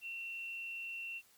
sine tone with frequency modulation, 2722 Hz, F7, 45 cents flat, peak -40 dBFS, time 0.01-1.22 s, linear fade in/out 50 ms, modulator 127 Hz, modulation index 0.34, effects white hiss -66 dBFS RMS until 1.37 s + MP3 96 kbps

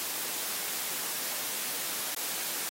white noise with dropouts, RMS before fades -34 dBFS, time 0-2.69 s, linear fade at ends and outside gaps 0 ms, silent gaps 2.147-2.165 s, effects high-pass 200 Hz 12 dB/octave + AAC 48 kbps

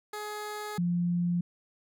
15% pulse / sine tone pair in turn, 420.7 / 174.45 Hz, G#4 / F3, +22 / -2 cents, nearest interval octave + minor third, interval 1524 cents, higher first, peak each -29 / -25 dBFS, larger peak second, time 0.13-0.78 / 0.78-1.41 s, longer first, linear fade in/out 5 ms, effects none

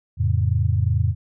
sine chord, F augmented, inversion none, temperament equal, 87.31 / 110 / 138.59 Hz, F2 / A2 / C#3, 0 / 0 / 0 cents, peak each -20 / -20 / -25 dBFS, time 0.17-1.15 s, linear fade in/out 50 ms, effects none

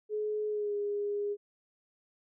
sine tone with pitch glide, 424.4 to 409.9 Hz, G#4 to G#4, +38 to -23 cents, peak -30 dBFS, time 0.09-1.37 s, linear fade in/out 50 ms, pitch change -61 cents, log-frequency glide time 0.48-0.75 s, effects none

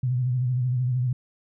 sine tone with vibrato, 125.6 Hz, B2, 30 cents sharp, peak -21 dBFS, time 0.03-1.13 s, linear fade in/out 5 ms, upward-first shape sine, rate 13 Hz, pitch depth 63 cents each way, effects none

